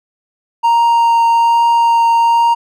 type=tone with vibrato; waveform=triangle; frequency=930 Hz; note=A#5; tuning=4 cents flat; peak=-6 dBFS; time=0.63-2.55 s; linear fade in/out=20 ms; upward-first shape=triangle; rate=1.2 Hz; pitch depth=9 cents each way; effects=none